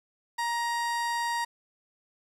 30% pulse tone, 941 Hz, A#5, 16 cents sharp, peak -25 dBFS, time 0.38-1.45 s, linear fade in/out 10 ms, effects low-pass 10000 Hz 12 dB/octave + 9-bit

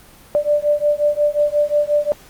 sine beating tone pair, 587.3 / 592.9 Hz, D5 / D5, 0 / +16 cents, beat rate 5.6 Hz, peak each -17 dBFS, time 0.35-2.12 s, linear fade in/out 0 ms, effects pink hiss -45 dBFS RMS until 2.29 s + Opus 24 kbps

